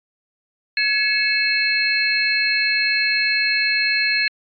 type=tone cluster; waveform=sine; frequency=1691 / 2199 / 2619 / 4199 Hz; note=G#6 / C#7 / E7 / C8; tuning=+31 / -14 / -12 / +5 cents; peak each=-22 dBFS; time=0.77-4.28 s; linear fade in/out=2 ms; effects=AAC 64 kbps

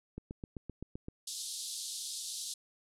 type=click train; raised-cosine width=3 ms; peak=-28 dBFS; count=8; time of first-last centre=0.18-1.084 s; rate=7.74 Hz
type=band-pass noise; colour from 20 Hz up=pink; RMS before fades=-41 dBFS; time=1.27-2.54 s; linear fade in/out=5 ms; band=3600 to 11000 Hz; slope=48 dB/octave
effects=none

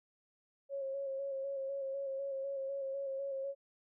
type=tone with vibrato; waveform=sine; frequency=546 Hz; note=C#5; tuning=26 cents flat; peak=-36 dBFS; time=0.69-3.55 s; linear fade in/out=50 ms; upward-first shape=square; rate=4 Hz; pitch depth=25 cents each way; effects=none

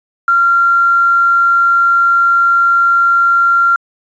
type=tone with quantisation; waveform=sine; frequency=1380 Hz; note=F6; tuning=21 cents flat; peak=-7 dBFS; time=0.28-3.76 s; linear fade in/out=2 ms; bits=6; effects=resampled to 16000 Hz

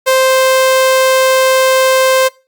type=tone; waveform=sawtooth; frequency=523 Hz; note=C5; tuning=1 cent flat; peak=-4 dBFS; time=0.06-2.29 s; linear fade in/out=20 ms; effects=noise-tail reverb RT60 0.3 s tail -22 dB re dry + Opus 48 kbps

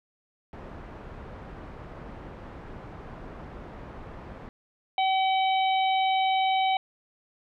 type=low-pass noise; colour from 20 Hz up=pink; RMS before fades=-42 dBFS; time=0.53-4.49 s; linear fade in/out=0 ms; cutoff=1300 Hz; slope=12 dB/octave
type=harmonic tone; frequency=763 Hz; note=G5; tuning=47 cents flat; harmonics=1 / 3 / 4 / 5; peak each=-22 / -32 / -34 / -36 dBFS; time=4.98-6.77 s; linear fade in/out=2 ms
effects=none

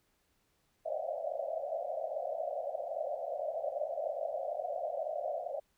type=band-pass noise; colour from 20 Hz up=white; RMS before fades=-37 dBFS; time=0.85-5.6 s; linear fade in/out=10 ms; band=540 to 710 Hz; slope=96 dB/octave; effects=pink hiss -75 dBFS RMS until 5.77 s

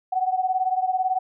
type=beating tone pair; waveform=sine; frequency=742 / 760 Hz; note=F#5 / F#5; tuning=+5 / +46 cents; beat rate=18 Hz; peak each=-22 / -25 dBFS; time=0.12-1.19 s; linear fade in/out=10 ms; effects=none

